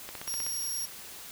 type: click train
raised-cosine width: 0.3 ms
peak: -23 dBFS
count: 7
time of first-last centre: 0.09-0.465 s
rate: 16 Hz
type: tone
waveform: 15% pulse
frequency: 5610 Hz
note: F8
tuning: 7 cents sharp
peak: -26 dBFS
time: 0.27-0.86 s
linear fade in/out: 10 ms
effects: white hiss -45 dBFS RMS until 1.31 s